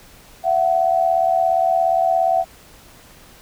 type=tone pair together; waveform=sine; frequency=673 / 750.2 Hz; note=E5 / F#5; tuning=+36 / +24 cents; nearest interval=major second; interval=188 cents; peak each=-17 / -17 dBFS; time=0.43-2.45 s; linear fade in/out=50 ms; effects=pink hiss -46 dBFS RMS until 3.41 s